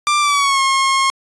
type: tone with pitch glide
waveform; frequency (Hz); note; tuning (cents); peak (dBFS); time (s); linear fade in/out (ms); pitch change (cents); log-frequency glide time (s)
sawtooth; 1183 to 1078.6; D6 to C#6; +12 to -48; -9; 0.07-1.1; 0; -160; 0.2-0.61
effects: resampled to 22050 Hz